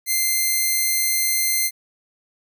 5% pulse tone, 2084 Hz, C7, 7 cents flat, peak -8 dBFS, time 0.06-1.71 s, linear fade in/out 50 ms, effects none

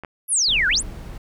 clicks, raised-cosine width 0.5 ms, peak -19 dBFS, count 2, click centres 0.036 / 0.048 s
sine exponential two-way sweep, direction down then up, 11840 to 1415 to 11650 Hz, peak -16 dBFS, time 0.28-0.83 s, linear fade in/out 50 ms, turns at 0.68 s
brown noise, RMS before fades -33 dBFS, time 0.48-1.18 s, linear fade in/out 5 ms
effects none

